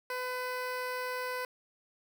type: tone with notch filter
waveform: 15% pulse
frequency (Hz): 503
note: B4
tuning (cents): +32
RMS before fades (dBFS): -36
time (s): 0.1-1.45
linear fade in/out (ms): 2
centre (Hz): 7100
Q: 1.5
effects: none